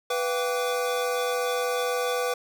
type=tone cluster; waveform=square; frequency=494.5 / 691 / 779 / 1155 Hz; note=B4 / F5 / G5 / D6; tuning=+2 / -19 / -11 / -29 cents; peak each=-27 / -35 / -35 / -33 dBFS; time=0.1-2.34 s; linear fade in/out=5 ms; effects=none